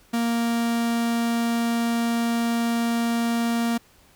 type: tone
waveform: 45% pulse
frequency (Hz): 233.1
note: A#3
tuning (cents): 0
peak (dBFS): -21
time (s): 0.13-3.78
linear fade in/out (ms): 10
effects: pink hiss -56 dBFS RMS until 4.15 s